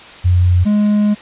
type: tone pair in turn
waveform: sine / triangle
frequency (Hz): 89.4 / 208.4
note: F2 / G#3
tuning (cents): +41 / +6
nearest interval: octave + minor third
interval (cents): 1465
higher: second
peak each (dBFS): -8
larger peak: neither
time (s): 0.24-0.65 / 0.65-1.15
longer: second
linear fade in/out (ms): 20
effects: white hiss -36 dBFS RMS until 1.21 s + resampled to 8000 Hz

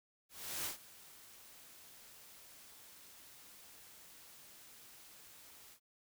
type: noise with ADSR envelope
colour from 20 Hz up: white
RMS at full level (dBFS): -39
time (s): 0.29-5.8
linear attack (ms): 360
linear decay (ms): 120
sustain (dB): -19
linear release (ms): 83
effects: none

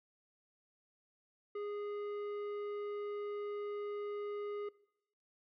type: tone with tanh clipping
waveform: sine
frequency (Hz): 412.5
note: G#4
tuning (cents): -12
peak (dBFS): -40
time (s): 1.55-4.69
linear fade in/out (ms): 5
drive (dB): 11
effects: noise-tail reverb RT60 0.8 s tail -21 dB re dry

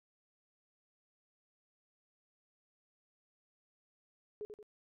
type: tone with echo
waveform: sine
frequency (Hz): 421.2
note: G#4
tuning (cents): +24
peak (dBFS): -39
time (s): 4.41-4.45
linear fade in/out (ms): 0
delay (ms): 89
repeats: 2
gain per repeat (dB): -6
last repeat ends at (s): 4.628
effects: none

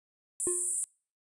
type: band-pass noise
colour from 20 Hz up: white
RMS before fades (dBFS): -32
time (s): 0.4-0.84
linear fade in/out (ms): 0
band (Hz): 7900 to 9900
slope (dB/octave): 96
type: tone with exponential decay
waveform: triangle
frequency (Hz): 356.7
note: F4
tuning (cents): +37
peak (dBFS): -25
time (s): 0.47-0.76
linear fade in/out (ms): 0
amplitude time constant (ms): 63
effects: noise-tail reverb RT60 0.4 s tail -26 dB re dry + resampled to 24000 Hz

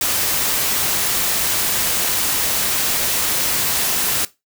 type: noise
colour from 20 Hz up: white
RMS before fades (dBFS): -19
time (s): 0.01-4.25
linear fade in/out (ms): 2
effects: noise-tail reverb RT60 0.2 s tail -17 dB re dry

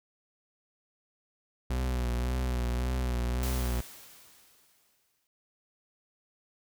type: tone with vibrato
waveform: 40% pulse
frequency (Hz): 61.74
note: B1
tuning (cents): 0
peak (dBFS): -27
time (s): 1.7-3.81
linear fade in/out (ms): 5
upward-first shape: sine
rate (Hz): 1.8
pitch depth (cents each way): 50
type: noise with exponential decay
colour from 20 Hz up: white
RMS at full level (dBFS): -38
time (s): 3.43-5.27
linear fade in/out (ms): 1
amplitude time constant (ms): 400
effects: none

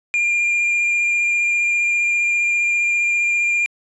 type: tone with vibrato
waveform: triangle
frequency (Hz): 2400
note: D7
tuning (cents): +37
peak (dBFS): -14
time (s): 0.14-3.66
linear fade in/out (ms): 0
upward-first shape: sine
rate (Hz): 15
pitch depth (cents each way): 12
effects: resampled to 22050 Hz

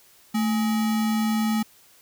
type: tone with sample-and-hold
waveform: sine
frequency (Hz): 220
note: A3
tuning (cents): 0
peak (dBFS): -20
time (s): 0.34-1.63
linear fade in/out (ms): 10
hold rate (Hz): 1050
effects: white hiss -55 dBFS RMS until 2.01 s

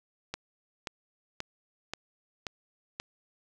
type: click train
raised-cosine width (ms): 0.2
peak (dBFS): -17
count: 6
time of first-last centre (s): 0.34-3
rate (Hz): 1.88
effects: none

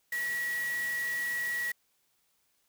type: tone in noise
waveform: sine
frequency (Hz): 1924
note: B6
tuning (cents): -46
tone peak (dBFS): -30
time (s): 0.12-1.72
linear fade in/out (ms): 5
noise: white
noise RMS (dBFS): -43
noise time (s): 0.12-1.72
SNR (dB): +10
effects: white hiss -73 dBFS RMS until 2.68 s

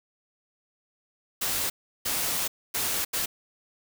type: noise bursts at uneven times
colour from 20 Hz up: white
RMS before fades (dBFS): -28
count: 4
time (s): 1.41-1.7 / 2.05-2.48 / 2.74-3.05 / 3.13-3.26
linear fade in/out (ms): 10
effects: none

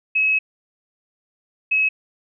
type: tone bursts at uneven times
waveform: sine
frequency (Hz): 2568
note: E7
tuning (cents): -46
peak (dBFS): -15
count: 2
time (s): 0.15-0.39 / 1.71-1.89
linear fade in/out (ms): 10
effects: none

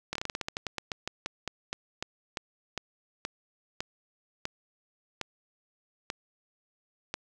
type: slowing click train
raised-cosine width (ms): 0.2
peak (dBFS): -15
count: 26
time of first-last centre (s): 0.13-7.141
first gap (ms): 24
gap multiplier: 1.17
effects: none

